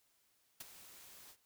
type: noise with ADSR envelope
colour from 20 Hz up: white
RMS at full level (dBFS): -44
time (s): 0.6-1.37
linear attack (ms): 8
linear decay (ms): 19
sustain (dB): -13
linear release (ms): 69
effects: white hiss -75 dBFS RMS until 1.45 s